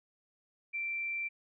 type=tone; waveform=sine; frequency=2349 Hz; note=D7; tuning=in tune; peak=-33 dBFS; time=0.73-1.29 s; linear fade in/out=20 ms; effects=none